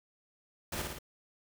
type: noise with echo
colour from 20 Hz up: pink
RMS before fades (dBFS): -37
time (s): 0.72-0.82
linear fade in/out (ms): 5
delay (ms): 56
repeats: 3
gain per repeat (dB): -3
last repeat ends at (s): 0.988
effects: none